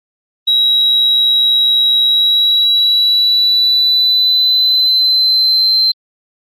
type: tone with pitch glide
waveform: sine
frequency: 3856 to 4109 Hz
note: B7 to C8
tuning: -42 to -32 cents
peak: -7 dBFS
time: 0.47-5.92 s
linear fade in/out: 10 ms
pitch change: +110 cents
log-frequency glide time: 2.03-5.8 s
effects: tanh soft clip ceiling -5 dBFS + Opus 32 kbps